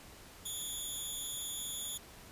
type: tone with amplitude modulation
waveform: 10% pulse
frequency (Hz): 3451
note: A7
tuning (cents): -34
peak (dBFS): -26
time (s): 0.45-1.98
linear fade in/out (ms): 10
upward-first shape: sine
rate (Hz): 225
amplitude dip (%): 95
effects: pink hiss -54 dBFS RMS until 2.31 s + resampled to 32000 Hz